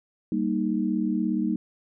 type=chord; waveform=sine; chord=Eb major; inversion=first; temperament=equal; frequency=196 / 233.1 / 311.1 Hz; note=G3 / Bb3 / Eb4; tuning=0 / 0 / 0 cents; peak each=-27 dBFS; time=0.32-1.56 s; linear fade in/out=2 ms; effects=none